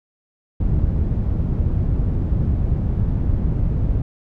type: low-pass noise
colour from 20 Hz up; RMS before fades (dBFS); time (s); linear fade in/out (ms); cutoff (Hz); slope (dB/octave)
white; -19; 0.6-4.02; 5; 100; 12
effects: none